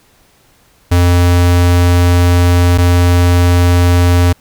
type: tone pair in turn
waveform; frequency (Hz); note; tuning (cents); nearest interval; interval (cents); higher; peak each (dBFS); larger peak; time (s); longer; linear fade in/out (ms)
square; 88 / 88; F2 / F2; +14 / +14; unison; 0; neither; -7; neither; 0.91-2.78 / 2.78-4.33; first; 10
effects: pink hiss -50 dBFS RMS until 4.4 s